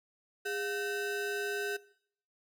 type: ring-modulated tone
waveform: square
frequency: 561 Hz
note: C#5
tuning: 21 cents sharp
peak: -31 dBFS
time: 0.45-1.77 s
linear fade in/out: 10 ms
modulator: 971 Hz
effects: noise-tail reverb RT60 0.6 s tail -19 dB re dry